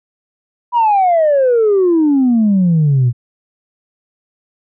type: exponential sweep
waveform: sine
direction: down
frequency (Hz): 987 to 116.8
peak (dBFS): -7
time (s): 0.72-3.13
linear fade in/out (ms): 50
effects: tanh soft clip ceiling -6 dBFS